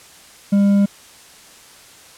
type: tone with hard clipping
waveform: triangle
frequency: 200.4 Hz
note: G3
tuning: 38 cents sharp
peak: -12 dBFS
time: 0.52-0.86 s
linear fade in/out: 10 ms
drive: 7 dB
effects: white hiss -44 dBFS RMS until 2.17 s + low-pass 10000 Hz 12 dB/octave